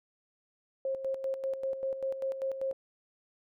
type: tone with tremolo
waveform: sine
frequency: 535 Hz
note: C5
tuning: 38 cents sharp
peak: -29 dBFS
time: 0.85-2.73 s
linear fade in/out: 2 ms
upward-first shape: square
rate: 5.1 Hz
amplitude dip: 60%
effects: none